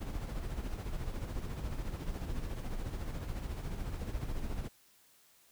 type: noise with tremolo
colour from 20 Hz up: brown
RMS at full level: -36 dBFS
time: 0-4.69 s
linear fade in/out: 20 ms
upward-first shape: sine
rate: 14 Hz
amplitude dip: 50%
effects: white hiss -65 dBFS RMS until 5.51 s